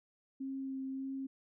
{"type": "tone with vibrato", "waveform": "sine", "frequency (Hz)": 267.4, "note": "C4", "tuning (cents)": 38, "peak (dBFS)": -37, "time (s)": [0.4, 1.27], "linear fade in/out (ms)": 10, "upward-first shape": "sine", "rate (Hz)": 1.7, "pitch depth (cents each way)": 11, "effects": []}